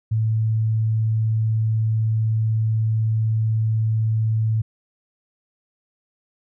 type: tone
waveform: sine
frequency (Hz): 110.5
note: A2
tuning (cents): +8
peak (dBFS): -17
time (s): 0.11-4.62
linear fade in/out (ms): 10
effects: none